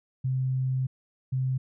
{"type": "tone pair in turn", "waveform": "sine", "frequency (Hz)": [130.3, 130.3], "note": ["C3", "C3"], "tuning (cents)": [-7, -7], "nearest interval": "unison", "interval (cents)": 0, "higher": "neither", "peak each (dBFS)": -24, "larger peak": "neither", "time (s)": [[0.24, 0.87], [1.32, 1.58]], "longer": "first", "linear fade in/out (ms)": 10, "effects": []}